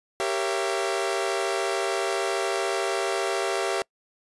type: chord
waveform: sawtooth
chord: G diminished seventh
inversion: none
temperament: equal with one note detuned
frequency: 392 / 466.2 / 554.4 / 672.7 Hz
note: G4 / Bb4 / Db5 / Fb5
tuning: 0 / 0 / 0 / +35 cents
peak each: -24 / -28 / -28 / -26 dBFS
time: 0.2-3.82 s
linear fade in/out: 0 ms
effects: noise-tail reverb RT60 0.1 s tail -26 dB re dry + resampled to 24000 Hz